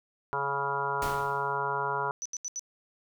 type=harmonic tone; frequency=140 Hz; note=C#3; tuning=18 cents sharp; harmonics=1 / 3 / 4 / 5 / 6 / 7 / 8 / 9 / 10; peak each=-42 / -36 / -42 / -40 / -38 / -31 / -40 / -39 / -35 dBFS; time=0.33-2.11 s; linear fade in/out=0 ms
type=noise with exponential decay; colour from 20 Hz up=pink; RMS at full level=-34 dBFS; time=1.02-1.58 s; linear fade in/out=1 ms; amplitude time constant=120 ms
type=tone bursts; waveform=sine; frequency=5970 Hz; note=F#8; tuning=15 cents sharp; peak=-32 dBFS; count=4; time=2.22-2.594 s; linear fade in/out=0 ms; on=35 ms; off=78 ms
effects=none